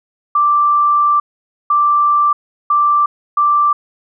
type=tone bursts at uneven times; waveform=sine; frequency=1174.7 Hz; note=D6; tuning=in tune; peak=-9 dBFS; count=4; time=0.35-1.2 / 1.7-2.33 / 2.7-3.06 / 3.37-3.73 s; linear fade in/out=5 ms; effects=none